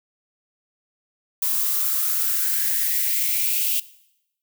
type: noise with high-pass filter sweep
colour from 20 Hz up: violet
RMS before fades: -22 dBFS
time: 1.42-3.8 s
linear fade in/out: 5 ms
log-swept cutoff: 960 to 2800 Hz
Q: 4.7
effects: noise-tail reverb RT60 0.8 s tail -19 dB re dry